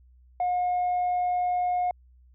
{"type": "tone", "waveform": "sine", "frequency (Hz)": 719, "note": "F#5", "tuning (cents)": -50, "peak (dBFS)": -21, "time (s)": [0.4, 1.91], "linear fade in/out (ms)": 2, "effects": ["tanh soft clip ceiling -21 dBFS", "added 62 Hz sine -53 dBFS peak until 2.34 s"]}